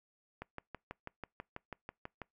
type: click train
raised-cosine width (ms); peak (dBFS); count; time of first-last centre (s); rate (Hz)
0.5; -27; 12; 0.42-2.217; 6.12
effects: noise-tail reverb RT60 0.2 s tail -26 dB re dry